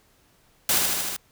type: noise with echo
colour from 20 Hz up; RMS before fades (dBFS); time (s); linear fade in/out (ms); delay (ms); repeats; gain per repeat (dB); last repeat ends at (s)
white; -21; 0.69-0.78; 2; 77; 5; -2; 1.165
effects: pink hiss -61 dBFS RMS until 1.31 s